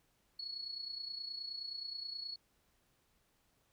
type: tone with amplitude modulation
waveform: sine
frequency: 4370 Hz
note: C#8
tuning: 26 cents flat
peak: -38 dBFS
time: 0.39-2.36 s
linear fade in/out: 5 ms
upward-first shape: sine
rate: 29.5 Hz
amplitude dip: 65%
effects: pink hiss -75 dBFS RMS until 3.72 s